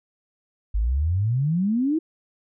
sine exponential sweep, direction up, 49 to 332.2 Hz, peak -19 dBFS, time 0.74-1.99 s, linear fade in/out 10 ms, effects none

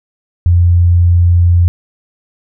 sine tone, 87.1 Hz, F2, 4 cents flat, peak -5 dBFS, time 0.46-1.68 s, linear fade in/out 0 ms, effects none

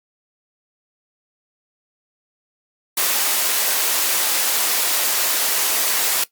white high-pass noise, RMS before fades -19 dBFS, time 2.97-6.24 s, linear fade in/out 5 ms, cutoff 390 Hz, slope 12 dB/octave, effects noise-tail reverb RT60 0.1 s tail -17 dB re dry + Opus 48 kbps

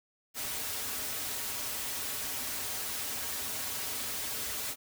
white noise with comb filter, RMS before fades -36 dBFS, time 0.34-4.76 s, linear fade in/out 50 ms, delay 5.8 ms, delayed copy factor -0.7, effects none

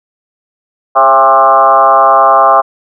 sine tone with frequency modulation, 932.3 Hz, A#5, in tune, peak -3 dBFS, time 0.95-2.62 s, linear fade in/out 20 ms, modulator 130 Hz, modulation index 2.6, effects none

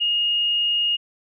sine tone, 2855 Hz, F7, 37 cents sharp, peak -18 dBFS, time 0-0.97 s, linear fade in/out 20 ms, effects none

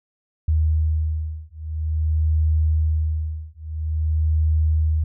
sine beating tone pair, 78 / 78.49 Hz, D#2 / D#2, +5 / +16 cents, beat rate 0.49 Hz, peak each -21 dBFS, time 0.48-5.04 s, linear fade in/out 5 ms, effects none

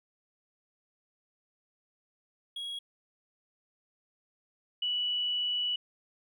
triangle / sine tone pair in turn, 3312 / 2951 Hz, G#7 / F#7, -5 / -5 cents, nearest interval major second, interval 200 cents, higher first, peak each -34 / -28 dBFS, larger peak second, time 2.56-2.79 / 4.82-5.76 s, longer second, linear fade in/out 5 ms, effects none

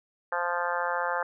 harmonic tone, 174.61 Hz, F3, in tune, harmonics 3 / 4 / 5 / 6 / 7 / 8 / 9 / 10, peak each -33 / -36 / -32 / -35 / -35 / -36 / -34 / -39 dBFS, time 0.32-1.23 s, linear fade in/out 2 ms, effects none

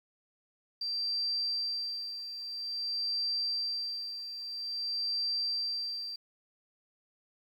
sine tone with tremolo, 4699 Hz, D8, in tune, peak -29 dBFS, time 0.81-6.16 s, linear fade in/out 5 ms, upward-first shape sine, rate 0.5 Hz, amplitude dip 65%, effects 10-bit

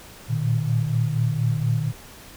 sine tone cluster, 113.4 / 117.6 / 152.7 Hz, A#2 / A#2 / D#3, -47 / +16 / -32 cents, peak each -27 / -22 / -24 dBFS, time 0.28-1.93 s, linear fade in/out 50 ms, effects pink hiss -44 dBFS RMS until 2.36 s

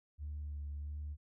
sine tone with vibrato, 73.42 Hz, D2, in tune, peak -38 dBFS, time 0.18-1.17 s, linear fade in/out 50 ms, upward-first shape sine, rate 1.5 Hz, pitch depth 23 cents each way, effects tanh soft clip ceiling -36 dBFS

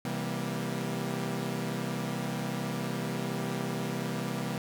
sawtooth chord, C dominant seventh, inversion none, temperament equal with one note detuned, 130.81 / 164.81 / 196 / 237.3 Hz, C3 / E3 / G3 / Bb3, 0 / 0 / 0 / +31 cents, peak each -33 dBFS, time 0.05-4.58 s, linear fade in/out 2 ms, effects none

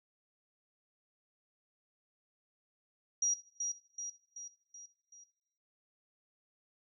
sine tone with echo, 5740 Hz, F8, 47 cents sharp, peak -27 dBFS, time 3.22-3.34 s, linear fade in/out 5 ms, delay 380 ms, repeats 5, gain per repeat -5 dB, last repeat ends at 5.24 s, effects noise-tail reverb RT60 0.9 s tail -20 dB re dry

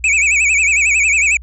square tone with vibrato, 2421 Hz, D#7, 48 cents flat, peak -11 dBFS, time 0.04-1.37 s, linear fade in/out 2 ms, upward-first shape sine, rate 11 Hz, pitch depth 150 cents each way, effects added 60 Hz sine -31 dBFS peak until 1.42 s + resampled to 22050 Hz

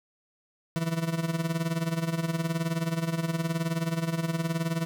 40% pulse tone with tremolo, 164.6 Hz, E3, 2 cents flat, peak -23 dBFS, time 0.76-4.85 s, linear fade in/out 0 ms, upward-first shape sine, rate 19 Hz, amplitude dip 75%, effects none

